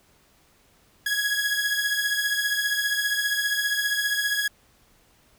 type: beating tone pair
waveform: sawtooth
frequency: 1661.2 / 1676.2 Hz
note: G#6 / G#6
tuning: 0 / +16 cents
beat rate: 15 Hz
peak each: -21 / -24 dBFS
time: 1.06-4.48 s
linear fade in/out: 5 ms
effects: pink hiss -60 dBFS RMS until 5.38 s